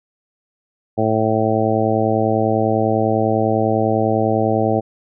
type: harmonic tone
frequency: 110 Hz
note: A2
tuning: in tune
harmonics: 1 / 2 / 3 / 4 / 5 / 6 / 7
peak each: -22 / -22 / -22 / -22 / -22 / -22 / -22 dBFS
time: 0.97-4.81 s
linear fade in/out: 20 ms
effects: none